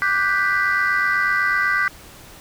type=chord; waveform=sine; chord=G major seventh; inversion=second; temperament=equal; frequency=1174.7 / 1480 / 1568 / 1975.5 Hz; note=D6 / F#6 / G6 / B6; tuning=0 / 0 / 0 / 0 cents; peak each=-22 / -22 / -20 / -20 dBFS; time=0.02-1.88 s; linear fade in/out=0 ms; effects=tanh soft clip ceiling -11 dBFS + pink hiss -43 dBFS RMS until 2.4 s